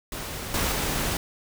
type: noise with level steps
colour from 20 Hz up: pink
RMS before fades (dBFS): -34 / -25 / -27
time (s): 0.12-1.17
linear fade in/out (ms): 2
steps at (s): 0.54 / 0.72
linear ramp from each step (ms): 2
effects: none